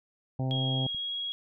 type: harmonic tone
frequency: 130.81 Hz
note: C3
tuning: in tune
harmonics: 1 / 2 / 3 / 4 / 5 / 6 / 7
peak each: -28 / -35 / -45 / -42 / -43 / -42 / -53 dBFS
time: 0.39-0.87 s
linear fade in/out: 5 ms
type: tone with pitch glide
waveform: sine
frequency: 3281 to 3308 Hz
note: G#7 to G#7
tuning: -22 to -8 cents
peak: -31 dBFS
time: 0.51-1.32 s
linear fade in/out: 0 ms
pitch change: +14 cents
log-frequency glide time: 0.79-1.13 s
type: clicks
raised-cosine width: 5 ms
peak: -39 / -35 dBFS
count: 2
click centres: 0.573 / 0.947 s
effects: none